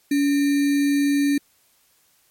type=tone with sample-and-hold; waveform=sine; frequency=284 Hz; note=C#4; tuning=42 cents sharp; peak=-16 dBFS; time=0.11-1.38 s; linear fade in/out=5 ms; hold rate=2100 Hz; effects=white hiss -61 dBFS RMS until 2.3 s + MP3 64 kbps